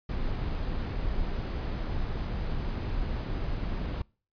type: noise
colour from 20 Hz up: brown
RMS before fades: -31 dBFS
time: 0.09-4.02 s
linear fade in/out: 5 ms
effects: noise-tail reverb RT60 0.4 s tail -26 dB re dry + resampled to 11025 Hz

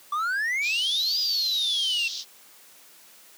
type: exponential two-way sweep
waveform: triangle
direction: up then down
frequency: 1152 to 4978 to 2674 Hz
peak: -22 dBFS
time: 0.12-2.08 s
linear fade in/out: 5 ms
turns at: 1.19 s
type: band-pass noise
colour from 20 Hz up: pink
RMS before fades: -34 dBFS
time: 0.61-2.25 s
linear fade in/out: 50 ms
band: 3400 to 5800 Hz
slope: 48 dB/octave
effects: white hiss -52 dBFS RMS until 3.37 s + high-pass 200 Hz 12 dB/octave

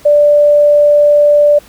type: tone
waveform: sine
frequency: 587.3 Hz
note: D5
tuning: in tune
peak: -4 dBFS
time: 0.05-1.59 s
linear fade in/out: 10 ms
effects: pink hiss -41 dBFS RMS until 1.68 s

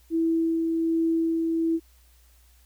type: tone with tremolo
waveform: sine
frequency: 328.2 Hz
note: E4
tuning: 8 cents flat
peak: -20 dBFS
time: 0.1-1.8 s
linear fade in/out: 50 ms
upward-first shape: sine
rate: 1.3 Hz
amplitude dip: 25%
effects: added 60 Hz sine -55 dBFS peak until 2.65 s + white hiss -62 dBFS RMS until 2.65 s

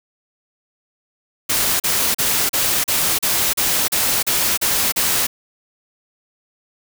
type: noise bursts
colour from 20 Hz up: white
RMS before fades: -18 dBFS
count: 11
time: 1.49-5.27 s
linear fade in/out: 10 ms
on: 310 ms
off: 37 ms
effects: none

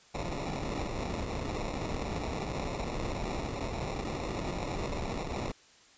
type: noise with sample-and-hold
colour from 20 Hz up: pink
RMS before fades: -35 dBFS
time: 0.14-5.52 s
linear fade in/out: 10 ms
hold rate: 1575 Hz
effects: white hiss -59 dBFS RMS until 5.97 s + resampled to 16000 Hz

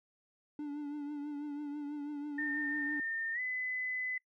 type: tone with vibrato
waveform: triangle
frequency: 292 Hz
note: D4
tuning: 10 cents flat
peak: -35 dBFS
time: 0.59-3 s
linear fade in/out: 2 ms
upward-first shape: triangle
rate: 6.1 Hz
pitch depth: 49 cents each way
type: tone with pitch glide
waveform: sine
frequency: 1814 to 2013 Hz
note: A#6 to B6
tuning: -48 to +33 cents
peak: -34 dBFS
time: 2.38-4.18 s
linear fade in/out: 5 ms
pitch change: +181 cents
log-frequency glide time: 3.33-3.4 s
effects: noise-tail reverb RT60 0.1 s tail -24 dB re dry

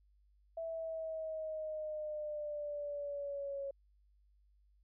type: linear sweep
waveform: sine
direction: down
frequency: 659.3 to 552 Hz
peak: -38 dBFS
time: 0.57-3.71 s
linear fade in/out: 5 ms
effects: added 50 Hz sine -66 dBFS peak until 4.83 s

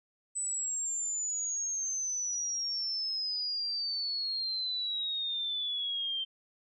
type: exponential sweep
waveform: sine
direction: down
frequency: 8030 to 3136 Hz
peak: -31 dBFS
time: 0.35-6.25 s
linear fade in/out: 20 ms
effects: none

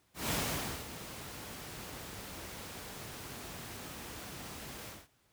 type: noise with ADSR envelope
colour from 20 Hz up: pink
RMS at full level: -32 dBFS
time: 0.14-5.08 s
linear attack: 170 ms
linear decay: 540 ms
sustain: -13 dB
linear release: 200 ms
effects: pink hiss -71 dBFS RMS until 5.32 s + high-pass 60 Hz 12 dB/octave

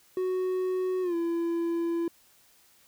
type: tone with pitch glide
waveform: triangle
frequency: 370 to 337.3 Hz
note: F#4 to E4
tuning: 0 to +40 cents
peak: -24 dBFS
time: 0.17-2.08 s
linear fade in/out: 2 ms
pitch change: -160 cents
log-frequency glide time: 1.02-1.15 s
effects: white hiss -61 dBFS RMS until 2.87 s

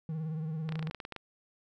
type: tone with vibrato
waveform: triangle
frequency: 157.9 Hz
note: D#3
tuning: 26 cents sharp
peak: -31 dBFS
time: 0.09-0.9 s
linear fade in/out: 2 ms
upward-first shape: triangle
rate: 18 Hz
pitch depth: 72 cents each way
type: clicks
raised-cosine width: 0.3 ms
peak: -24 dBFS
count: 12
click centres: 0.691 / 0.723 / 0.756 / 0.793 / 0.827 / 0.872 / 0.911 / 0.947 / 1.002 / 1.051 / 1.123 / 1.163 s
effects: none

